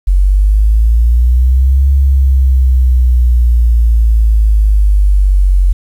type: linear two-way sweep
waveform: sine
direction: up then down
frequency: 45.37 to 68.7 to 45.37 Hz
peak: -5 dBFS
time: 0.07-5.73 s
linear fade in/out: 10 ms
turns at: 1.91 s
effects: 7-bit